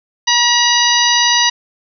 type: harmonic tone with a mistuned harmonic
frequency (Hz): 958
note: A#5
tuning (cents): +47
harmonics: 1 / 2 / 3 / 4 / 5 / 6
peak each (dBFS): -17 / -17 / -17 / -17 / -17 / -17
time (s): 0.27-1.5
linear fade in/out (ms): 10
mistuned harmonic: 6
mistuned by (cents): +47
effects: none